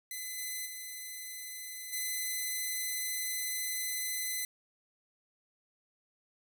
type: tone with level steps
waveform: 5% pulse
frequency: 2022 Hz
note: B6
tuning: 40 cents sharp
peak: -28 / -26 / -31 / -23 dBFS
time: 0.11-4.45 s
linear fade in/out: 2 ms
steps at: 0.37 / 0.65 / 1.92 s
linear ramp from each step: 20 ms
effects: none